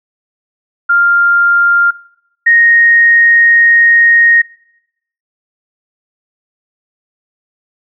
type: tone pair in turn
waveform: sine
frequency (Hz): 1396.9 / 1864.6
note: F6 / A#6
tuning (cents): 0 / 0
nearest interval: perfect fourth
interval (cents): 500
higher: second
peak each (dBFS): -6 / -4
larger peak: second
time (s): 0.89-1.91 / 2.46-4.42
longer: second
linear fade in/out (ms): 10
effects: noise-tail reverb RT60 0.8 s tail -22 dB re dry